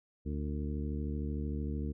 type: harmonic tone with a mistuned harmonic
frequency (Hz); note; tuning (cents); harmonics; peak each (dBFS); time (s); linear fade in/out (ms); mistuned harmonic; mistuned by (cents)
73.2; D2; -5; 1 / 2 / 3 / 4 / 5 / 6; -35 / -41 / -40 / -43 / -48 / -48; 0.25-1.93; 20; 6; +60
effects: none